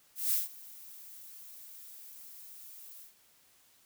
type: noise with ADSR envelope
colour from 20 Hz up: violet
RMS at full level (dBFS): -28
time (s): 0.15-3.14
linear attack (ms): 180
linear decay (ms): 150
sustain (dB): -22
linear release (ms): 130
effects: white hiss -65 dBFS RMS until 3.85 s